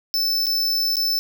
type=tone with dropouts; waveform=square; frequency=5280 Hz; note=E8; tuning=2 cents sharp; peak=-19 dBFS; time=0.14-1.19 s; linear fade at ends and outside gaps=0 ms; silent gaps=0.459-0.467 / 0.957-0.968 s; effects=none